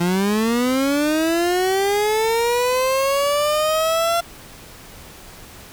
30% pulse linear sweep, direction up, 170 to 687 Hz, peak -14 dBFS, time 0-4.21 s, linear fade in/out 10 ms, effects pink hiss -41 dBFS RMS until 5.72 s

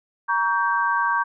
sine chord, G diminished, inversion first, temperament just, 940.8 / 1128.9 / 1568 Hz, Bb5 / Db6 / G6, +16 / +31 / 0 cents, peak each -23 dBFS, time 0.28-1.24 s, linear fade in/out 20 ms, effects none

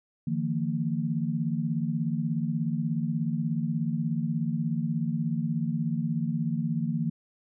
sine tone cluster, 152.5 / 169.1 / 229.2 Hz, D#3 / E3 / A#3, -34 / +44 / -29 cents, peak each -30 dBFS, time 0.27-7.1 s, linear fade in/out 5 ms, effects none

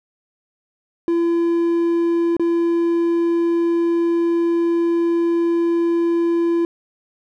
triangle tone with dropouts, 338.6 Hz, E4, 46 cents sharp, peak -13 dBFS, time 1.08-6.65 s, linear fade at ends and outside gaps 1 ms, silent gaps 2.367-2.396 s, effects none

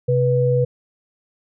sine tone pair together, 130.81 / 490.3 Hz, C3 / B4, 0 / -13 cents, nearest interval octave + major seventh, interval 2287 cents, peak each -17 dBFS, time 0.08-0.65 s, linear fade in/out 10 ms, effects none

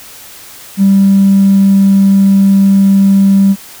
triangle tone with tanh clipping, 196 Hz, G3, in tune, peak -3 dBFS, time 0.77-3.56 s, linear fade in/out 50 ms, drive 1 dB, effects white hiss -33 dBFS RMS until 3.8 s

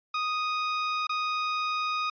sawtooth tone with dropouts, 1244.5 Hz, D#6, in tune, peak -23 dBFS, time 0.14-2.1 s, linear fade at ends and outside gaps 5 ms, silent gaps 1.07-1.093 s, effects resampled to 11025 Hz

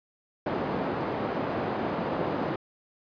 white band-pass noise, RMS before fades -30 dBFS, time 0.46-2.56 s, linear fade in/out 5 ms, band 130 to 690 Hz, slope 12 dB/octave, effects resampled to 11025 Hz

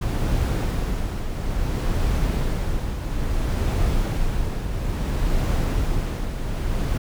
brown noise with tremolo, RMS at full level -20 dBFS, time 0.01-6.98 s, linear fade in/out 10 ms, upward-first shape triangle, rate 0.59 Hz, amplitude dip 55%, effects none

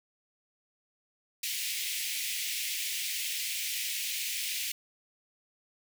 pink high-pass noise, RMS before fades -34 dBFS, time 1.43-4.72 s, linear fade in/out 5 ms, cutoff 2100 Hz, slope 48 dB/octave, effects none

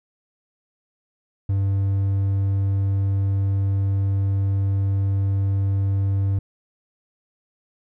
triangle tone, 98 Hz, G2, in tune, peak -16 dBFS, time 1.49-6.39 s, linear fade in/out 5 ms, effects none

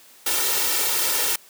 white noise with comb filter, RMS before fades -22 dBFS, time 0.26-1.36 s, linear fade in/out 5 ms, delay 2.2 ms, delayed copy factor +0.7, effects white hiss -50 dBFS RMS until 1.49 s + high-pass 200 Hz 12 dB/octave

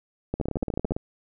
two click trains, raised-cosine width 2 ms, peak -13 / -16 dBFS, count 9 / 11, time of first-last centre 0.34-0.92 / 0.4-0.965 s, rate 13.8 / 17.7 Hz, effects none

